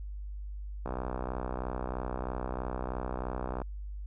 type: click train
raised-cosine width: 1 ms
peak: -21 dBFS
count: 175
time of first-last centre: 0.86-3.618 s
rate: 63.1 Hz
effects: added 50 Hz sine -37 dBFS peak until 4.06 s